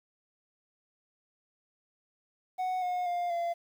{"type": "tone with pitch steps", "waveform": "triangle", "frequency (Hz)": [740, 721.4, 703.3, 685.7], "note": ["F#5", "F#5", "F5", "F5"], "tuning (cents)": [0, -44, 12, -32], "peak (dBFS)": -27, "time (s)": [2.58, 3.54], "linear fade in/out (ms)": 20, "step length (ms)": 240, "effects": ["10-bit"]}